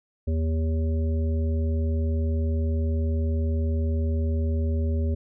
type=harmonic tone; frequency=80 Hz; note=D#2; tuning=49 cents sharp; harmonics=1 / 3 / 5 / 7; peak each=-22 / -32 / -36 / -39 dBFS; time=0.27-5.15 s; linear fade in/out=10 ms; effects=none